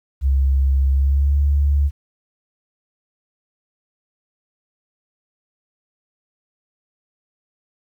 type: tone with pitch glide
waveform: sine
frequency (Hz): 67.6 to 71.37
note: C#2 to D2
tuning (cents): -43 to -49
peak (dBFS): -13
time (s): 0.21-1.91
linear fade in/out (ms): 50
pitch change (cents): +94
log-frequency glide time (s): 0.9-1.39
effects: 9-bit